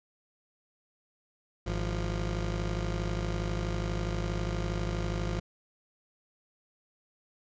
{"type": "tone pair together", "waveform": "20% pulse", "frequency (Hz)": [52.32, 174.61], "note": ["G#1", "F3"], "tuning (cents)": [14, 0], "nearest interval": "octave + major sixth", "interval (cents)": 2086, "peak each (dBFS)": [-26, -31], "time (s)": [1.66, 5.4], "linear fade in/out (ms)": 10, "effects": ["resampled to 16000 Hz"]}